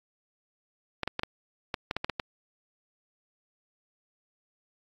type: clicks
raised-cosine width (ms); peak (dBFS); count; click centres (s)
0.3; -13; 10; 1.033 / 1.076 / 1.194 / 1.234 / 1.742 / 1.911 / 1.966 / 2.045 / 2.097 / 2.198
effects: AAC 48 kbps